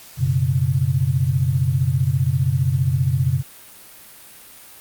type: chord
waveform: sine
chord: F# suspended fourth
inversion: none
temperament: equal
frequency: 92.5 / 123.47 / 138.59 Hz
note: F#2 / B2 / C#3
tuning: 0 / 0 / 0 cents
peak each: -23 / -20 / -19 dBFS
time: 0.17-3.43 s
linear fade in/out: 50 ms
effects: white hiss -43 dBFS RMS until 4.8 s + Opus 48 kbps